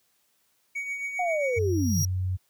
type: tone with tremolo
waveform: triangle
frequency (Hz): 2246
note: C#7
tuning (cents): +22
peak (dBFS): -26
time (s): 0.75-1.59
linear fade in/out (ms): 10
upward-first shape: triangle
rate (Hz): 7.5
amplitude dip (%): 55
type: linear sweep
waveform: sine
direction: down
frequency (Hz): 740 to 130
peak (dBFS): -24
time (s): 1.19-2.03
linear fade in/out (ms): 5
type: tone with exponential growth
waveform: 40% pulse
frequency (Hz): 5690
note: F8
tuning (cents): +31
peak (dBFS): -24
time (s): 1.4-2.05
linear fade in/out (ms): 2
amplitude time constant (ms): 140
type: tone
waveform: sine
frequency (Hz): 92.5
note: F#2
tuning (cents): 0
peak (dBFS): -24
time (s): 1.56-2.37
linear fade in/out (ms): 20
effects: white hiss -69 dBFS RMS until 2.49 s + high-pass 60 Hz 12 dB/octave